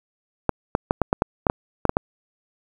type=clicks; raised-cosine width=1 ms; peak=-3 dBFS; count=11; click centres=0.493 / 0.751 / 0.909 / 1.017 / 1.129 / 1.221 / 1.468 / 1.499 / 1.853 / 1.894 / 1.969 s; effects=7-bit